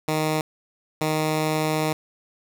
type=tone bursts at uneven times; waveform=10% pulse; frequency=155.56 Hz; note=D#3; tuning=in tune; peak=-13 dBFS; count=2; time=0.08-0.41 / 1.01-1.93 s; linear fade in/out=2 ms; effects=none